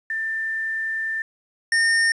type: tone pair in turn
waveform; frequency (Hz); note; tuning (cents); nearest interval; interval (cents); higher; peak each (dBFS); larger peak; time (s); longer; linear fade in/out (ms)
sine / square; 1785 / 1824.6; A6 / A#6; +24 / -38; unison; 38; second; -23 / -17; second; 0.1-1.22 / 1.72-2.12; first; 2
effects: resampled to 24000 Hz + 9-bit